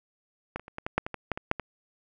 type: clicks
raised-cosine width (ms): 0.5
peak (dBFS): -17 / -27 / -29 / -20 / -16 / -8 / -18 / -19 / -12 / -19 / -8 / -18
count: 12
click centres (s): 0.56 / 0.596 / 0.681 / 0.784 / 0.865 / 0.98 / 1.065 / 1.143 / 1.317 / 1.375 / 1.514 / 1.597
effects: none